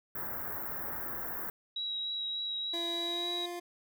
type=band-stop noise; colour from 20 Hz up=white; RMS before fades=-38 dBFS; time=0.15-1.5 s; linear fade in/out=2 ms; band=1800 to 14000 Hz; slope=48 dB/octave
type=tone with vibrato; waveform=sine; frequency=3861 Hz; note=B7; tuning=40 cents flat; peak=-33 dBFS; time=1.76-3.46 s; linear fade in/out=5 ms; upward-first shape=triangle; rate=3.4 Hz; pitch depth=14 cents each way
type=tone with pitch glide; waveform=25% pulse; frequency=340.1 to 349.7 Hz; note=F4 to F4; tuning=-46 to +2 cents; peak=-34 dBFS; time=2.73-3.6 s; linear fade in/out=10 ms; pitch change=+48 cents; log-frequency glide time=2.98-3.32 s
effects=none

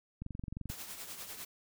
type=click train; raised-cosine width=5 ms; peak=-28 dBFS; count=12; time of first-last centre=0.22-0.7 s; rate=22.9 Hz
type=noise with tremolo; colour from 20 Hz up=white; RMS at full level=-43 dBFS; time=0.69-1.45 s; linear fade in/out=5 ms; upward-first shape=triangle; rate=10 Hz; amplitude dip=60%
effects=none

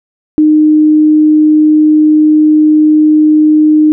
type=tone; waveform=sine; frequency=306.4 Hz; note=D#4; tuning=27 cents flat; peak=-3 dBFS; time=0.38-3.92 s; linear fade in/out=0 ms; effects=none

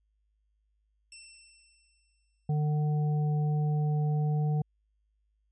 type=tone with exponential decay; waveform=5% pulse; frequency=2692 Hz; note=E7; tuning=36 cents sharp; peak=-34 dBFS; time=1.12-2.6 s; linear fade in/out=2 ms; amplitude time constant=320 ms
type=harmonic tone; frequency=150.1 Hz; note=D3; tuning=38 cents sharp; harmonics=1 / 3 / 5; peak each=-25 / -41 / -41 dBFS; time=2.49-4.62 s; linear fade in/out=5 ms
effects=added 52 Hz sine -70 dBFS peak until 5.51 s + resampled to 22050 Hz

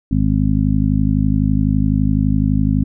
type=harmonic tone; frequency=51.91 Hz; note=G#1; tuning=in tune; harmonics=1 / 2 / 3 / 4 / 5; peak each=-19 / -19 / -19 / -19 / -19 dBFS; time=0.11-2.84 s; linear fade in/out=5 ms; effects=none

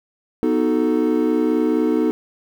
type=chord; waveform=triangle; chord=B dominant seventh; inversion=none; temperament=equal; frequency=246.9 / 311.1 / 370 / 440 Hz; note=B3 / D#4 / F#4 / A4; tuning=0 / 0 / 0 / 0 cents; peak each=-19 / -17 / -23 / -20 dBFS; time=0.43-2.11 s; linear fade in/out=0 ms; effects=8-bit

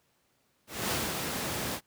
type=noise with ADSR envelope; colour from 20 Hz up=pink; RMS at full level=-29 dBFS; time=0.67-1.81 s; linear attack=240 ms; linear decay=210 ms; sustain=-4 dB; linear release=70 ms; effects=pink hiss -71 dBFS RMS until 1.86 s + high-pass 100 Hz 12 dB/octave

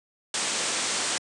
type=low-pass noise; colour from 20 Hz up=white; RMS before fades=-28 dBFS; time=0.34-1.18 s; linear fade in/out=2 ms; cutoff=9100 Hz; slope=96 dB/octave; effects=high-pass 200 Hz 12 dB/octave

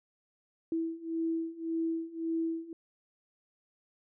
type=beating tone pair; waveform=sine; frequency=326.9 / 328.7 Hz; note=E4 / E4; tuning=-14 / -5 cents; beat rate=1.8 Hz; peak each=-35 / -33 dBFS; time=0.72-2.73 s; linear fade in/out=2 ms; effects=none

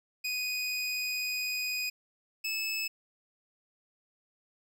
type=tone pair in turn; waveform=25% pulse; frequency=2489 / 2608 Hz; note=D#7 / E7; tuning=0 / -19 cents; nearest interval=minor second; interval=81 cents; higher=second; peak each=-27 dBFS; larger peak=neither; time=0.24-1.9 / 2.44-2.88 s; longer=first; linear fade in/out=10 ms; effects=none

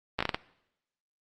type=slowing click train; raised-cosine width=0.3 ms; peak=-11 dBFS; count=6; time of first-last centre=0.19-0.345 s; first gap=15 ms; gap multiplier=1.37; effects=noise-tail reverb RT60 0.8 s tail -19 dB re dry + Opus 32 kbps

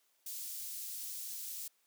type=high-pass noise; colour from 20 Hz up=white; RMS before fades=-43 dBFS; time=0.26-1.68 s; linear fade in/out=5 ms; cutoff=5200 Hz; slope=12 dB/octave; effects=white hiss -74 dBFS RMS until 1.86 s + high-pass 300 Hz 12 dB/octave

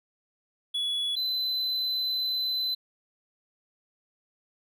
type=tone pair in turn; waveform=triangle; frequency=3391 / 4033 Hz; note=G#7 / B7; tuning=+35 / +36 cents; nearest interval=minor third; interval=301 cents; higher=second; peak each=-25 dBFS; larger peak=neither; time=0.74-1.16 / 1.16-2.75 s; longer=second; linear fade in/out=10 ms; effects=none

